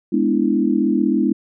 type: chord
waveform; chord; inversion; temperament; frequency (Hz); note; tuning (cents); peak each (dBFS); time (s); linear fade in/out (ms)
sine; E dominant seventh; first; equal; 207.7 / 246.9 / 293.7 / 329.6; G#3 / B3 / D4 / E4; 0 / 0 / 0 / 0; -20; 0.12-1.33; 10
effects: none